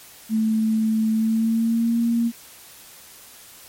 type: tone with pitch glide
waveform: sine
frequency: 220 to 233.1 Hz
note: A3 to A#3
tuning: 0 to 0 cents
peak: -17 dBFS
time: 0.29-2.32 s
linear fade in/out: 50 ms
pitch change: +100 cents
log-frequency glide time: 1.12-1.99 s
effects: white hiss -45 dBFS RMS until 3.68 s + MP3 64 kbps